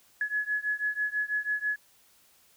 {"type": "beating tone pair", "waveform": "sine", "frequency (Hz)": [1693, 1699.1], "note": ["G#6", "G#6"], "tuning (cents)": [33, 39], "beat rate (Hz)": 6.1, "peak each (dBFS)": [-30, -31], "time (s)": [0.21, 1.76], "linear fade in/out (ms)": 2, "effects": ["white hiss -62 dBFS RMS until 2.56 s"]}